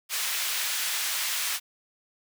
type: high-pass noise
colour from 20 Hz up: pink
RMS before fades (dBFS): -29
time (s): 0.09-1.6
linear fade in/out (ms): 50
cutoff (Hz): 1900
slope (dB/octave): 12
effects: none